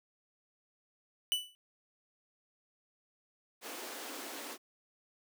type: tone with exponential decay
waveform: 45% pulse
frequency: 2976 Hz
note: F#7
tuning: 9 cents sharp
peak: -25 dBFS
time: 1.32-1.55 s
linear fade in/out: 0 ms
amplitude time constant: 49 ms
type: high-pass noise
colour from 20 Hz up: pink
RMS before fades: -44 dBFS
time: 3.61-4.58 s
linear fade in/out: 50 ms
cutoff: 250 Hz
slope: 48 dB/octave
effects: none